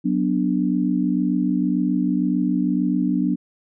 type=chord; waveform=sine; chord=B minor; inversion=second; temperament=equal; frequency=185 / 246.9 / 293.7 Hz; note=F#3 / B3 / D4; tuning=0 / 0 / 0 cents; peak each=-22 dBFS; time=0.04-3.36 s; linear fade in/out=20 ms; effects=none